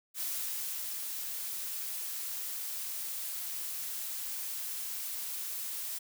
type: noise with ADSR envelope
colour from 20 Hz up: blue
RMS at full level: -35 dBFS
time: 0.14-5.99 s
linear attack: 66 ms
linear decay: 680 ms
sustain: -3 dB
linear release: 13 ms
effects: none